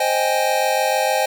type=chord; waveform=square; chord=Ab major seventh; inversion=first; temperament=equal; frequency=523.3 / 622.3 / 784 / 830.6 Hz; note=C5 / Eb5 / G5 / Ab5; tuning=0 / 0 / 0 / 0 cents; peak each=-23 dBFS; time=0-1.26 s; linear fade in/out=5 ms; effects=none